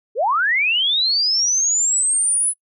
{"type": "linear sweep", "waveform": "sine", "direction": "up", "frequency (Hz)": [392, 10190], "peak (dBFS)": -15, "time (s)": [0.15, 2.54], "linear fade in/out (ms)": 50, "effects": ["noise-tail reverb RT60 0.1 s tail -26 dB re dry"]}